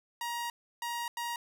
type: tone bursts at uneven times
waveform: sawtooth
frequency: 946 Hz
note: A#5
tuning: 25 cents sharp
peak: -30 dBFS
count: 3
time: 0.21-0.5 / 0.82-1.08 / 1.17-1.36 s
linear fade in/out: 2 ms
effects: none